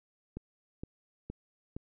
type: click train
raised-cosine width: 3 ms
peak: -26 dBFS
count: 4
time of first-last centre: 0.37-1.765 s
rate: 2.15 Hz
effects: none

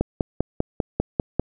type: click train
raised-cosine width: 2 ms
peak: -6 dBFS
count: 8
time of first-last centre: 0.01-1.396 s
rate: 5.05 Hz
effects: none

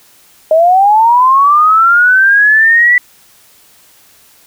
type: linear sweep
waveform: sine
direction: up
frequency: 617 to 1975.5 Hz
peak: -4 dBFS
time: 0.51-2.98 s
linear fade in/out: 2 ms
effects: white hiss -45 dBFS RMS until 4.46 s

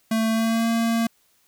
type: tone with pitch glide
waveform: square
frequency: 223 to 229.1 Hz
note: A3 to A#3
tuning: +23 to -30 cents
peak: -20 dBFS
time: 0.11-1.07 s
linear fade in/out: 5 ms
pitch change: +47 cents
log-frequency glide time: 0.3-0.68 s
effects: white hiss -63 dBFS RMS until 1.47 s

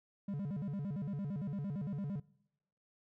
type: tone with vibrato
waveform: triangle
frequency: 169 Hz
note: E3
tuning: 43 cents sharp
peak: -34 dBFS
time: 0.28-2.2 s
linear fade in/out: 5 ms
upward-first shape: square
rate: 8.8 Hz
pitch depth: 290 cents each way
effects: noise-tail reverb RT60 0.9 s tail -24 dB re dry

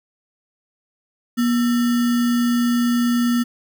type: tone with sample-and-hold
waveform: sine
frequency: 239.8 Hz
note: A#3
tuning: 49 cents sharp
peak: -15 dBFS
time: 1.37-3.44 s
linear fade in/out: 20 ms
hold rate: 1575 Hz
effects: none

